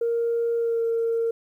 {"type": "tone with pitch glide", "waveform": "sine", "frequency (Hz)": [466.2, 459.3], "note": ["A#4", "A#4"], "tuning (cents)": [0, -26], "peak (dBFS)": -20, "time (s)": [0.01, 1.31], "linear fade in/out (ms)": 5, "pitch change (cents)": -26, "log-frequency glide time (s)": [0.56, 0.82], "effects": ["tanh soft clip ceiling -17 dBFS", "10-bit"]}